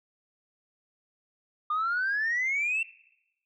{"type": "exponential sweep", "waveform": "sine", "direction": "up", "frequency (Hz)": [1203, 2719], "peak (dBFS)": -24, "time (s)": [1.7, 2.83], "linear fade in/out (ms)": 5, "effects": ["noise-tail reverb RT60 0.9 s tail -21 dB re dry", "tanh soft clip ceiling -22 dBFS"]}